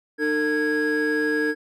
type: tone cluster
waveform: triangle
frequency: 303.1 / 452.1 / 1652 Hz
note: D#4 / A4 / G#6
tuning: -45 / +47 / -10 cents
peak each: -22 dBFS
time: 0.18-1.55 s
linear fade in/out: 50 ms
effects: tanh soft clip ceiling -12 dBFS